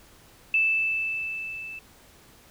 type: tone with level ramp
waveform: sine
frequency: 2637 Hz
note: E7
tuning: in tune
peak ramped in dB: -18 to -36 dBFS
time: 0.54-1.79 s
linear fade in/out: 2 ms
effects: pink hiss -54 dBFS RMS until 2.5 s

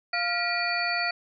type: tone cluster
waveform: sine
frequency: 697 / 1395 / 1932 / 2404 / 4495 Hz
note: F5 / F6 / B6 / D7 / C#8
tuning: -4 / -2 / -39 / +40 / +23 cents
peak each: -31 dBFS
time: 0.13-1.11 s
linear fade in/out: 5 ms
effects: none

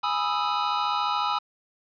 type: chord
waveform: square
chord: E major seventh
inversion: first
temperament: equal with one note detuned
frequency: 830.6 / 982.6 / 1244.5 / 1318.5 Hz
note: G#5 / B5 / D#6 / E6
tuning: 0 / -9 / 0 / 0 cents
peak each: -30 dBFS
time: 0.03-1.39 s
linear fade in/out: 10 ms
effects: resampled to 11025 Hz + 8-bit

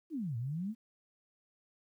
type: exponential two-way sweep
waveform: sine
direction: down then up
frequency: 349.2 to 111.3 to 234 Hz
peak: -34 dBFS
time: 0.1-0.75 s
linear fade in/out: 50 ms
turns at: 0.37 s
effects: 12-bit

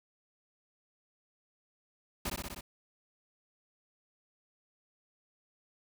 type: noise with echo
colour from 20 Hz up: pink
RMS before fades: -35 dBFS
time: 2.25-2.3 s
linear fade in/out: 5 ms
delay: 62 ms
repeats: 5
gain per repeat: -2 dB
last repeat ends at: 2.61 s
effects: none

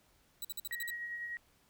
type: tone bursts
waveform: 10% pulse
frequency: 3945 Hz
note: B7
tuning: 3 cents flat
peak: -30 dBFS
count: 7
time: 0.42-0.903 s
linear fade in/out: 2 ms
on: 27 ms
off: 49 ms
type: tone with tremolo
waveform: sine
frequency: 1897 Hz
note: A#6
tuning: 30 cents sharp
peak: -37 dBFS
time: 0.71-1.37 s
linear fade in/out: 0 ms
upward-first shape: sine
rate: 10 Hz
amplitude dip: 35%
effects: pink hiss -69 dBFS RMS until 1.69 s

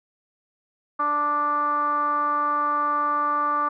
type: tone with low-pass filter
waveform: 10% pulse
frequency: 293.7 Hz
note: D4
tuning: in tune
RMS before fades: -23 dBFS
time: 0.99-3.69 s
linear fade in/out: 10 ms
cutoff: 1200 Hz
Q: 8.3
effects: none

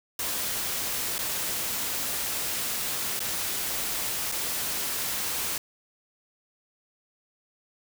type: noise with dropouts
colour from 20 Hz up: white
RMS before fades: -30 dBFS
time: 0.19-5.58 s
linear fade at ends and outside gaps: 2 ms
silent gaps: 1.182-1.189 / 3.193-3.203 / 4.316-4.321 s
effects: none

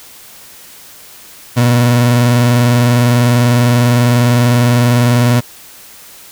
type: tone with vibrato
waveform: 30% pulse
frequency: 121 Hz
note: B2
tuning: 35 cents flat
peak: -5 dBFS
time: 1.56-5.41 s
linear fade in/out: 20 ms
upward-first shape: sine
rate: 20 Hz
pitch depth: 52 cents each way
effects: white hiss -37 dBFS RMS until 6.31 s

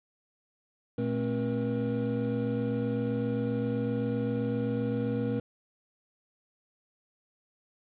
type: tone cluster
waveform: triangle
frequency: 119.6 / 219.6 / 267.3 / 478.9 Hz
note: A#2 / A3 / C4 / A#4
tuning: +45 / -3 / +37 / +47 cents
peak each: -31 dBFS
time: 0.98-5.4 s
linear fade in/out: 5 ms
effects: resampled to 8000 Hz + 9-bit

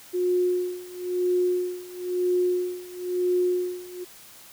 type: tone with tremolo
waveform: sine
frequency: 360 Hz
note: F#4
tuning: 47 cents flat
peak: -19 dBFS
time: 0.13-4.05 s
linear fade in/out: 20 ms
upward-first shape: sine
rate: 1 Hz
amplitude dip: 90%
effects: white hiss -48 dBFS RMS until 4.52 s

